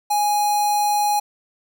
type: tone with notch filter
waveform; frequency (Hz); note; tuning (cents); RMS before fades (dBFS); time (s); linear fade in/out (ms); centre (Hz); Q
square; 830; G#5; -1; -19; 0.1-1.2; 10; 2100; 0.78
effects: 9-bit